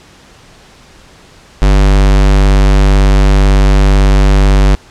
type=tone; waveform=square; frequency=49 Hz; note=G1; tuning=in tune; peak=-5 dBFS; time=1.62-4.75 s; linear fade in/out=0 ms; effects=pink hiss -40 dBFS RMS until 4.9 s + low-pass 7000 Hz 12 dB/octave